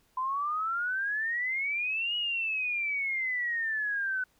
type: exponential two-way sweep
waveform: sine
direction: up then down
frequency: 1012 to 2917 to 1496 Hz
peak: -28 dBFS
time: 0.17-4.24 s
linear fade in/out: 5 ms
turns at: 2.16 s
effects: pink hiss -68 dBFS RMS until 4.39 s